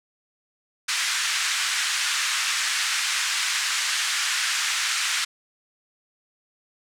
pink band-pass noise, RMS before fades -25 dBFS, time 0.88-5.25 s, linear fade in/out 10 ms, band 1400 to 8500 Hz, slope 24 dB/octave, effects none

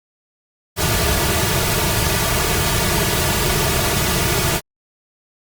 pink noise with comb filter, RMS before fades -18 dBFS, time 0.76-4.61 s, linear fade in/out 50 ms, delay 3.8 ms, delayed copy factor -0.85, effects Opus 48 kbps

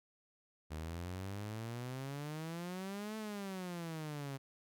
sawtooth exponential two-way sweep, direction up then down, 75.9 to 220 to 134.3 Hz, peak -37 dBFS, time 0.7-4.38 s, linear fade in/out 20 ms, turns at 3.17 s, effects none

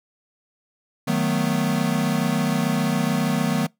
square chord, B dominant seventh, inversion first, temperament equal, 155.56 / 185 / 220 / 246.9 Hz, D#3 / F#3 / A3 / B3, 0 / 0 / 0 / 0 cents, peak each -26 dBFS, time 1.07-3.67 s, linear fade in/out 10 ms, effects noise-tail reverb RT60 0.2 s tail -26 dB re dry

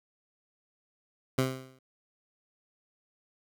15% pulse tone with exponential decay, 130.81 Hz, C3, in tune, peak -16 dBFS, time 1.38-1.79 s, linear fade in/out 5 ms, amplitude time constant 89 ms, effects none

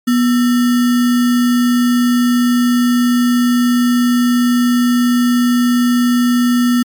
sine tone with sample-and-hold, 243.5 Hz, B3, 24 cents flat, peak -9 dBFS, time 0.07-6.83 s, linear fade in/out 10 ms, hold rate 1575 Hz, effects MP3 96 kbps

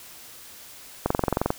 click train, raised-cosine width 1 ms, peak -7 dBFS, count 11, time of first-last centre 1.06-1.504 s, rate 22.5 Hz, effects white hiss -45 dBFS RMS until 1.58 s

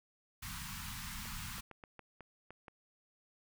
pink band-stop noise, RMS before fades -44 dBFS, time 0.42-1.61 s, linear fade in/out 10 ms, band 230 to 920 Hz, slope 48 dB/octave
clicks, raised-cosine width 0.5 ms, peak -35 dBFS, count 8, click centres 1.256 / 1.583 / 1.713 / 1.838 / 1.993 / 2.207 / 2.506 / 2.682 s
effects none

